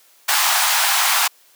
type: high-pass noise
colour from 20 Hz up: pink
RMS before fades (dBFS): -17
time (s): 0.28-1.28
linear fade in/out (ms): 10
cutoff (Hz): 740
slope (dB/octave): 48
effects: white hiss -53 dBFS RMS until 1.55 s + high-pass 400 Hz 12 dB/octave